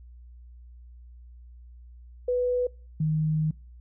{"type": "tone pair in turn", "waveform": "sine", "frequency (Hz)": [495.1, 155.6], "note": ["B4", "D#3"], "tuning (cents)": [4, 0], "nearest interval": "octave + minor sixth", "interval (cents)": 2004, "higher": "first", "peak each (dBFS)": -22, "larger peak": "neither", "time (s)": [[2.28, 2.67], [3, 3.51]], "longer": "second", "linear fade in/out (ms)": 5, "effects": ["noise-tail reverb RT60 0.4 s tail -26 dB re dry", "added 60 Hz sine -45 dBFS peak until 3.8 s"]}